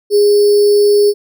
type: tone with sample-and-hold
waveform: sine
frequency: 411 Hz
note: G#4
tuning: 18 cents flat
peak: -6 dBFS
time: 0.1-1.14 s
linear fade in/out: 50 ms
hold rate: 4900 Hz
effects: none